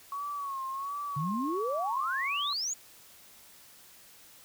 sine tone with vibrato, 1108.7 Hz, C#6, in tune, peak -33 dBFS, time 0.12-2.53 s, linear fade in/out 2 ms, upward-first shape sine, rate 1.4 Hz, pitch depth 76 cents each way
sine exponential sweep, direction up, 138.3 to 7040 Hz, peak -30 dBFS, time 1.16-2.74 s, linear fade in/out 10 ms
effects white hiss -55 dBFS RMS until 4.44 s

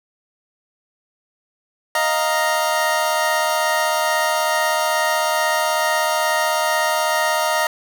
25% pulse chord, Eb suspended second, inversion none, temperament equal, 622.3 / 698.5 / 932.3 Hz, Eb5 / F5 / Bb5, 0 / 0 / 0 cents, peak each -17 / -20 / -17 dBFS, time 1.95-7.67 s, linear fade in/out 2 ms, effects none

